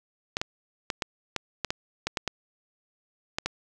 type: clicks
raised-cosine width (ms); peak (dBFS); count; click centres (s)
0.2; -10; 12; 0.369 / 0.415 / 0.902 / 1.022 / 1.363 / 1.647 / 1.705 / 2.07 / 2.172 / 2.277 / 3.385 / 3.46
effects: none